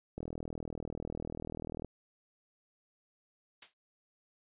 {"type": "click train", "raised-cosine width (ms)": 2, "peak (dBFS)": -26, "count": 68, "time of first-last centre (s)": [0.18, 1.847], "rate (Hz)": 40.2}
{"type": "noise with exponential decay", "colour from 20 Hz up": "blue", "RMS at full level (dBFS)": -36, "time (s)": [3.62, 3.74], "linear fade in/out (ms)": 5, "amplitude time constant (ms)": 25}
{"effects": ["resampled to 8000 Hz"]}